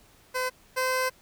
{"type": "tone pair in turn", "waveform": "15% pulse", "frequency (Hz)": [510, 514.7], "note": ["C5", "C5"], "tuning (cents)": [-44, -29], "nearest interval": "unison", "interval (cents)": 15, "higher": "second", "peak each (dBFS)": [-20, -18], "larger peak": "second", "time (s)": [[0.34, 0.5], [0.76, 1.1]], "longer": "second", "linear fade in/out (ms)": 20, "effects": ["pink hiss -58 dBFS RMS until 1.21 s"]}